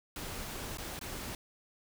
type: noise with dropouts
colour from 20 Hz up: pink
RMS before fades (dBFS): -41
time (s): 0.16-1.35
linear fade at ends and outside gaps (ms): 2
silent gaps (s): 0.773-0.783 / 0.992-1.012
effects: none